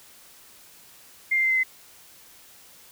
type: tone with pitch steps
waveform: sine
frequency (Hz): 2109 / 2093 / 2078 / 2062 / 2047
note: C7 / C7 / C7 / C7 / C7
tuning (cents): +13 / 0 / -12 / -26 / -38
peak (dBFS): -19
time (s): 1.31-1.635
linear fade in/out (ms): 10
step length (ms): 65
effects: white hiss -51 dBFS RMS until 2.91 s